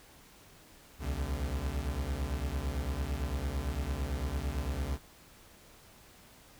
40% pulse beating tone pair, 63.8 / 72.7 Hz, C2 / D2, -43 / -17 cents, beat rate 8.9 Hz, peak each -34 / -34 dBFS, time 0.99-4.99 s, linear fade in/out 50 ms, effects pink hiss -57 dBFS RMS until 6.59 s

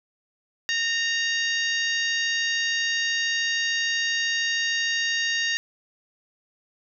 harmonic tone with a mistuned harmonic, 933 Hz, A#5, 1 cent sharp, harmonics 2 / 3 / 4 / 5 / 6 / 7, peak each -25 / -29 / -31 / -33 / -35 / -36 dBFS, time 0.69-5.57 s, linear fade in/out 0 ms, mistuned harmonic 2, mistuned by -26 cents, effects none

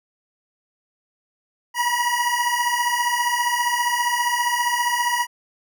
25% pulse beating tone pair, 956 / 971 Hz, A#5 / B5, +43 / -30 cents, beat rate 15 Hz, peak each -19 / -18 dBFS, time 1.74-5.27 s, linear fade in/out 50 ms, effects none

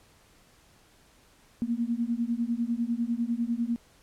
sine beating tone pair, 230 / 240 Hz, A#3 / B3, -23 / -49 cents, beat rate 10 Hz, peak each -29 / -29 dBFS, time 1.62-3.76 s, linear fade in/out 0 ms, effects pink hiss -60 dBFS RMS until 4.02 s + low-pass 12000 Hz 12 dB/octave

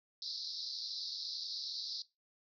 pink band-pass noise, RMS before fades -42 dBFS, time 0.22-2.02 s, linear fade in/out 2 ms, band 3900 to 5300 Hz, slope 96 dB/octave, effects noise-tail reverb RT60 0.2 s tail -18 dB re dry

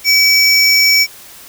square tone pair together, 2283 / 5430 Hz, D7 / F8, -50 / -50 cents, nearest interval octave + minor third, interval 1500 cents, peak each -11 dBFS, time 0.04-1.07 s, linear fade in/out 50 ms, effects white hiss -37 dBFS RMS until 1.48 s

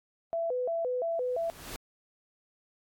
sine tone with vibrato, 578 Hz, D5, 28 cents flat, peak -28 dBFS, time 0.33-1.5 s, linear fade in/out 0 ms, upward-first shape square, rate 2.9 Hz, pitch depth 250 cents each way
pink noise with exponential growth, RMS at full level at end -38 dBFS, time 1.11-1.76 s, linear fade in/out 0 ms, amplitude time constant 140 ms
effects AAC 64 kbps

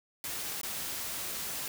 white noise with dropouts, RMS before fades -37 dBFS, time 0.24-1.68 s, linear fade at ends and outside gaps 1 ms, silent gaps 0.614-0.632 s, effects none

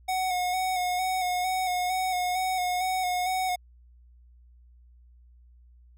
square tone with vibrato, 735 Hz, F#5, 12 cents flat, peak -26 dBFS, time 0.08-3.56 s, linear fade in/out 10 ms, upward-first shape square, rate 2.2 Hz, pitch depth 27 cents each way, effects added 60 Hz sine -52 dBFS peak until 5.97 s

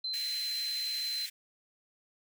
sine tone, 4085 Hz, C8, 42 cents flat, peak -32 dBFS, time 0.04-1.26 s, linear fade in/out 5 ms
pink high-pass noise, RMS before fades -43 dBFS, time 0.13-1.3 s, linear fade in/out 10 ms, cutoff 1800 Hz, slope 48 dB/octave
effects none

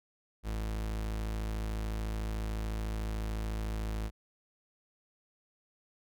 40% pulse tone, 53.8 Hz, A1, 38 cents flat, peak -32 dBFS, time 0.43-4.11 s, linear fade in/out 50 ms, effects none

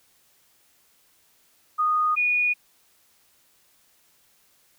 sine tone pair in turn, 1236 / 2456 Hz, D#6 / D#7, -12 / -23 cents, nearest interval octave, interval 1189 cents, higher second, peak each -19 dBFS, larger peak neither, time 1.78-2.16 / 2.16-2.54 s, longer neither, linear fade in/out 20 ms, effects white hiss -62 dBFS RMS until 4.78 s

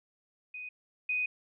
sine tone pair in turn, 2494 / 2494 Hz, D#7 / D#7, +3 / +3 cents, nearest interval unison, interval 0 cents, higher neither, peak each -39 / -28 dBFS, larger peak second, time 0.54-0.69 / 1.09-1.26 s, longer second, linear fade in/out 5 ms, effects none

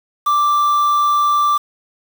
triangle tone with quantisation, 1174.7 Hz, D6, in tune, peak -10 dBFS, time 0.26-1.58 s, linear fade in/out 10 ms, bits 5, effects none

